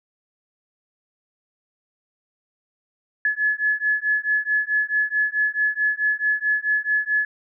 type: beating tone pair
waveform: sine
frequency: 1706 / 1710.6 Hz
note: G#6 / A6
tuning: +46 / -49 cents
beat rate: 4.6 Hz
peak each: -22 dBFS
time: 3.25-7.25 s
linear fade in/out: 2 ms
effects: none